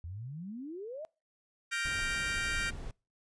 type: exponential sweep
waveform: sine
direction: up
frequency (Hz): 79.3 to 653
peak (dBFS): -39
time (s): 0.04-1.05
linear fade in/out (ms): 0
type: chord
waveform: 35% pulse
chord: G minor seventh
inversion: third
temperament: equal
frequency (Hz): 1396.9 / 1568 / 1864.7 / 2349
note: F6 / G6 / Bb6 / D7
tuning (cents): 0 / 0 / 0 / 0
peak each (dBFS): -36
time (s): 1.71-2.71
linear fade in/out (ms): 20
type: noise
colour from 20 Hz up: brown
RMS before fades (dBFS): -41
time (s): 1.85-2.91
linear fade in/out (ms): 2
effects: noise-tail reverb RT60 0.3 s tail -25 dB re dry + resampled to 22050 Hz